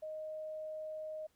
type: tone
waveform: sine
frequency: 622.3 Hz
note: D#5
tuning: in tune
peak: -40 dBFS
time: 0.02-1.27 s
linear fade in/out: 10 ms
effects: pink hiss -75 dBFS RMS until 1.35 s